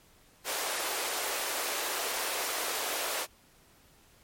pink high-pass noise, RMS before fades -33 dBFS, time 0.44-3.27 s, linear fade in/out 50 ms, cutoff 420 Hz, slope 24 dB/octave, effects pink hiss -61 dBFS RMS until 4.23 s + MP3 64 kbps

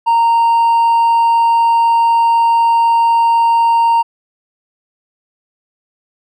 sine tone with hard clipping, 926 Hz, A#5, 12 cents flat, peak -9 dBFS, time 0.06-4.03 s, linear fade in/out 20 ms, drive 2 dB, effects none

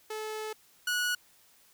sawtooth tone pair in turn, 432.6 / 1463.5 Hz, A4 / F#6, -29 / -19 cents, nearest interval octave + major sixth, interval 2110 cents, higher second, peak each -31 / -24 dBFS, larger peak second, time 0.1-0.53 / 0.87-1.15 s, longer first, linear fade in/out 5 ms, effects white hiss -62 dBFS RMS until 1.73 s

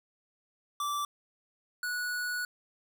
square tone pair in turn, 1166 / 1468.1 Hz, D6 / F#6, -13 / -14 cents, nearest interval major third, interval 399 cents, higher second, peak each -31 / -32 dBFS, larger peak first, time 0.8-1.05 / 1.83-2.45 s, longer second, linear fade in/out 2 ms, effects none

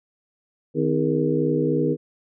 sine tone cluster, 154.2 / 256.6 / 320 / 410.1 / 473.2 Hz, D#3 / C4 / D#4 / G#4 / A#4, -15 / -34 / +49 / -22 / +26 cents, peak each -25 dBFS, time 0.74-1.97 s, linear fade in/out 50 ms, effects none

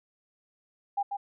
sine tone with echo, 804 Hz, G5, 44 cents sharp, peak -25 dBFS, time 0.97-1.03 s, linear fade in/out 10 ms, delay 140 ms, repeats 1, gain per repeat -5 dB, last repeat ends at 1.17 s, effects none

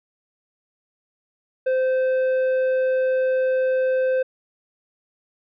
sine tone with tanh clipping, 518 Hz, C5, 17 cents flat, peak -19 dBFS, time 1.66-4.23 s, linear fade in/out 10 ms, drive 7 dB, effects none

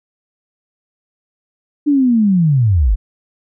sine linear sweep, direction down, 299.3 to 40.95 Hz, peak -9 dBFS, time 1.86-2.96 s, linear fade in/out 20 ms, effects none

